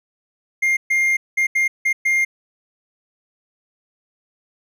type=tone bursts at uneven times; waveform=triangle; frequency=2116 Hz; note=C7; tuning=19 cents sharp; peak=-13 dBFS; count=6; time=0.62-0.77 / 0.9-1.17 / 1.37-1.47 / 1.55-1.68 / 1.85-1.93 / 2.05-2.25 s; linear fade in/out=10 ms; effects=none